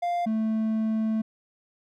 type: tone pair in turn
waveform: triangle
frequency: 698.5 / 220 Hz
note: F5 / A3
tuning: 0 / 0 cents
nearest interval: octave + minor sixth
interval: 2000 cents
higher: first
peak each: -22 / -21 dBFS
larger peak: second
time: 0.02-0.26 / 0.26-1.22 s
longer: second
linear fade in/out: 10 ms
effects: none